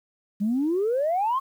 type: exponential sweep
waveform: sine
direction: up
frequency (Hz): 196 to 1109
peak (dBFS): -20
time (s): 0.4-1.4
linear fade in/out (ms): 20
effects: tanh soft clip ceiling -17 dBFS + 9-bit